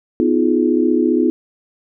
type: chord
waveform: sine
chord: F half-diminished seventh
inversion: second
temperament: just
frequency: 251.4 / 314.3 / 349.2 / 419.1 Hz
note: Cb4 / Eb4 / F4 / Ab4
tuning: +31 / +18 / 0 / +16 cents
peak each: -17 / -17 / -17 / -21 dBFS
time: 0.2-1.3 s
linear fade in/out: 0 ms
effects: none